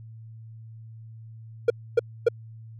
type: tone bursts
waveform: triangle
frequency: 471.7 Hz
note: A#4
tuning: 20 cents sharp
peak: -12 dBFS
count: 3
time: 1.68-2.286 s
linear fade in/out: 5 ms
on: 22 ms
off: 270 ms
effects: added 112 Hz sine -41 dBFS peak until 2.79 s